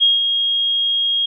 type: tone with ADSR envelope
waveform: sine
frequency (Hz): 3263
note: G#7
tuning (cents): -31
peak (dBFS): -9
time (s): 0-1.26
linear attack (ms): 28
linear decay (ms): 170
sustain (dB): -6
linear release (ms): 7
effects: none